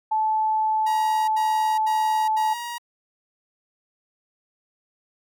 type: tone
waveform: sine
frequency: 870 Hz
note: A5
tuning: 20 cents flat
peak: -19 dBFS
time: 0.11-2.54 s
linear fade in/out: 10 ms
type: tone bursts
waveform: sawtooth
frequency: 950 Hz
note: A#5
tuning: 33 cents sharp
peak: -26 dBFS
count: 4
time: 0.86-2.783 s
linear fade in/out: 10 ms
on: 420 ms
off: 81 ms
effects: none